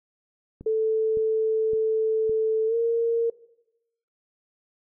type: click train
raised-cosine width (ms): 3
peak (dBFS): -27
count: 4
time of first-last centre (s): 0.61-2.295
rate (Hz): 1.78
type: tone with pitch glide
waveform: sine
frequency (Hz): 440 to 462.4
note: A4 to A#4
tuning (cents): 0 to -14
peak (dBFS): -20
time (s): 0.66-3.3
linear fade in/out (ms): 5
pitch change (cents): +86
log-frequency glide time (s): 2.67-2.75
effects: noise-tail reverb RT60 0.9 s tail -19 dB re dry